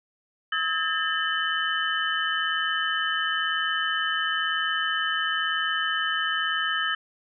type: tone cluster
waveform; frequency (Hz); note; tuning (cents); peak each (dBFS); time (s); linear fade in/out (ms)
sine; 1285 / 1631 / 1792 / 3027; E6 / G#6 / A6 / F#7; -45 / -32 / +31 / +39; -29; 0.52-6.95; 5
effects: none